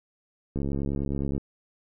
click train, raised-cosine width 3 ms, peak -17 dBFS, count 58, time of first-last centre 0.56-1.379 s, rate 69.6 Hz, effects none

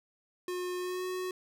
square tone with pitch glide, 360 to 368 Hz, F#4 to F#4, -47 to -9 cents, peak -34 dBFS, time 0.48-1.31 s, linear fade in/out 2 ms, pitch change +38 cents, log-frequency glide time 0.77-1.05 s, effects none

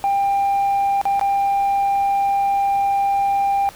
sine tone with dropouts, 795 Hz, G5, 24 cents sharp, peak -13 dBFS, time 0.04-3.69 s, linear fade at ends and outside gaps 0 ms, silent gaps 1.014-1.054 / 1.195-1.212 s, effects tanh soft clip ceiling -14 dBFS + pink hiss -42 dBFS RMS until 3.75 s

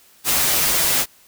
white noise with comb filter, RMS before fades -18 dBFS, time 0.24-1.06 s, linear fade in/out 50 ms, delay 10 ms, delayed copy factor -0.85, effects white hiss -52 dBFS RMS until 1.27 s

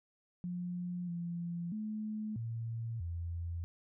sine tone with pitch steps, 177.5 / 171.7 / 214.7 / 114.7 / 85 Hz, F3 / F3 / A3 / A#2 / F2, +28 / -29 / -42 / -28 / -46 cents, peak -36 dBFS, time 0.44-3.64 s, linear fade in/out 0 ms, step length 640 ms, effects none

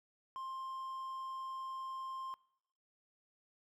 triangle tone, 1055 Hz, C6, 14 cents sharp, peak -39 dBFS, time 0.36-2.34 s, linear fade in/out 0 ms, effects noise-tail reverb RT60 0.8 s tail -23 dB re dry

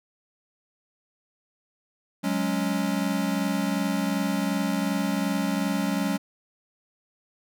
square chord, F# suspended second, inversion none, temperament equal, 185 / 207.7 / 277.2 Hz, F#3 / G#3 / C#4, 0 / 0 / 0 cents, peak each -29 dBFS, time 2.23-6.18 s, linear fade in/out 20 ms, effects none

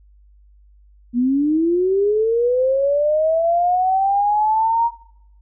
sine linear sweep, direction up, 235 to 943 Hz, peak -14 dBFS, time 1.13-4.91 s, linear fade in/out 50 ms, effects noise-tail reverb RT60 0.8 s tail -21 dB re dry + added 50 Hz sine -47 dBFS peak until 5.41 s

